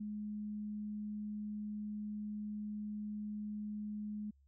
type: tone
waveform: sine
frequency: 210 Hz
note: G#3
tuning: 19 cents sharp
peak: -39 dBFS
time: 0-4.31 s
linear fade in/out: 10 ms
effects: added 69 Hz sine -65 dBFS peak until 4.47 s